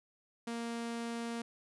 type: tone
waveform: sawtooth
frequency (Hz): 233.1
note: A#3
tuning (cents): 0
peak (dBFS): -33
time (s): 0.47-1.42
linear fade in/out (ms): 5
effects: resampled to 24000 Hz